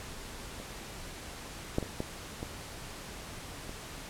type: clicks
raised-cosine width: 2 ms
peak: -28 / -14 / -23 / -19 / -23 / -29 dBFS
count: 6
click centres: 0.6 / 1.784 / 1.827 / 2.004 / 2.429 / 3.694 s
effects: pink hiss -44 dBFS RMS until 4.09 s + low-pass 11000 Hz 12 dB/octave